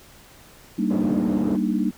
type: chord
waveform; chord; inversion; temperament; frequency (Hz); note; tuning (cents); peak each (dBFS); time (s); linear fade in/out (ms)
sine; Eb major seventh; first; equal; 196 / 233.1 / 293.7 / 311.1; G3 / Bb3 / D4 / Eb4; 0 / 0 / 0 / 0; -24 / -24 / -27 / -27; 0.78-1.91; 10
type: band-pass noise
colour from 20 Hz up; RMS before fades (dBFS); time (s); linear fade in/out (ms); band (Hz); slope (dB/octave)
pink; -30; 0.9-1.57; 10; 180 to 510; 12
effects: pink hiss -49 dBFS RMS until 1.97 s